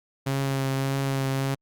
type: tone with vibrato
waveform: sawtooth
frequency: 135.7 Hz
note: C#3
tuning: 36 cents flat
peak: -20 dBFS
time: 0.26-1.55 s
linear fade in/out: 10 ms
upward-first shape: triangle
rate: 1.7 Hz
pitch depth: 19 cents each way
effects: Opus 48 kbps